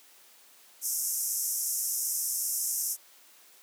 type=band-pass noise; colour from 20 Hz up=white; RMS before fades=-31 dBFS; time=0.81-2.97 s; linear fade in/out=50 ms; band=5400 to 14000 Hz; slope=96 dB/octave; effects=white hiss -57 dBFS RMS until 3.62 s + high-pass 300 Hz 12 dB/octave